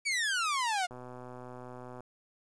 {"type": "exponential sweep", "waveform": "sawtooth", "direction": "down", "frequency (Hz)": [2331, 698.5], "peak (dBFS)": -25, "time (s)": [0.05, 0.87], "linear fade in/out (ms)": 20}
{"type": "click train", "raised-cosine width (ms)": 1, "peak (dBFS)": -32, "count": 138, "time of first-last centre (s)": [0.91, 2.006], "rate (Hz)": 125}
{"effects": ["resampled to 22050 Hz", "10-bit"]}